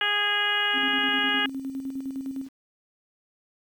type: harmonic tone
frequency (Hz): 412.4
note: G#4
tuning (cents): -12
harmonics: 1 / 2 / 3 / 4 / 5 / 6 / 7 / 8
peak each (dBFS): -38 / -33 / -33 / -26 / -32 / -35 / -26 / -36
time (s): 0.01-1.46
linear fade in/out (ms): 2
type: tone with tremolo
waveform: sine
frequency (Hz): 268.7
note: C4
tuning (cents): +46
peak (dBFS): -28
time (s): 0.73-2.49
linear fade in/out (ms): 50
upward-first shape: square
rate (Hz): 9.8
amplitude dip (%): 50
effects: 9-bit